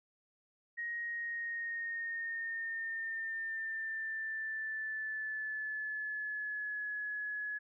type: tone with pitch glide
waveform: sine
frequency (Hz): 1879 to 1693.4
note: A#6 to G#6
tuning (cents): +13 to +33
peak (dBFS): -36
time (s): 0.77-7.59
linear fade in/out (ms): 20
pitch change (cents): -180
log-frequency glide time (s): 1.01-6.86
effects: none